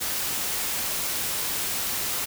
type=noise; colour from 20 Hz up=white; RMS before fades=-28 dBFS; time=0-2.26 s; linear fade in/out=20 ms; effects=none